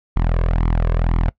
sawtooth tone with flanger, 41.39 Hz, E1, 8 cents sharp, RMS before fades -17 dBFS, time 0.16-1.29 s, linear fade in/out 0 ms, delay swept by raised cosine 0.92 to 1.86 ms, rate 2 Hz, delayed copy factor +0.65, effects noise-tail reverb RT60 0.1 s tail -21 dB re dry + low-pass 2000 Hz 12 dB/octave

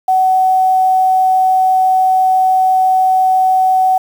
sine tone with quantisation, 751 Hz, F#5, 26 cents sharp, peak -8 dBFS, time 0.08-3.98 s, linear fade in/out 5 ms, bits 6, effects none

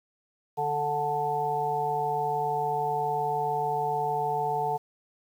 harmonic tone with a mistuned harmonic, 146.83 Hz, D3, in tune, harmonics 1 / 3 / 5 / 6, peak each -38 / -32 / -29 / -29 dBFS, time 0.57-4.78 s, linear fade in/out 20 ms, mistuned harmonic 1, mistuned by +16 cents, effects 9-bit

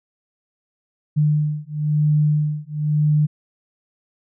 sine beating tone pair, 150 / 151 Hz, D3 / D3, +37 / +48 cents, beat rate 1 Hz, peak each -19 dBFS, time 1.16-3.27 s, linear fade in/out 20 ms, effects none

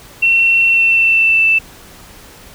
sine tone with pitch glide, 2714 to 2652 Hz, E7 to E7, +50 to +10 cents, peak -8 dBFS, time 0.22-1.59 s, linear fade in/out 10 ms, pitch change -40 cents, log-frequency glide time 0.66-1.47 s, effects pink hiss -39 dBFS RMS until 2.54 s

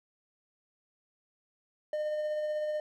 triangle tone with tremolo, 607 Hz, D#5, 43 cents flat, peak -27 dBFS, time 1.93-2.8 s, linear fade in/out 2 ms, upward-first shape sine, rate 16 Hz, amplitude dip 25%, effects none

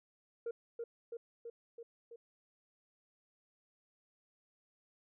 sine tone with echo, 466.2 Hz, A#4, in tune, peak -34 dBFS, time 0.46-0.51 s, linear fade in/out 5 ms, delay 330 ms, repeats 5, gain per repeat -3 dB, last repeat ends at 2.16 s, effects tanh soft clip ceiling -35 dBFS

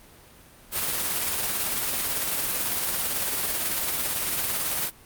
white noise with tremolo, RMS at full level -25 dBFS, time 0.71-4.91 s, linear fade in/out 50 ms, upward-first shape triangle, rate 18 Hz, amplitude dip 35%, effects pink hiss -51 dBFS RMS until 5.05 s + Opus 32 kbps

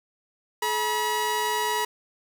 sawtooth tone pair together, 427.6 / 965.2 Hz, A4 / B5, -49 / -40 cents, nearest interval octave + major second, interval 1409 cents, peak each -26 / -21 dBFS, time 0.62-1.85 s, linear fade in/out 5 ms, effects 8-bit

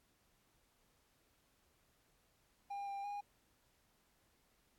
triangle tone with pitch steps, 803 / 796 / 816 Hz, G5 / G5 / G#5, +41 / +26 / -31 cents, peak -39 dBFS, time 2.7-3.21 s, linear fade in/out 10 ms, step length 170 ms, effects pink hiss -75 dBFS RMS until 4.78 s + AAC 64 kbps

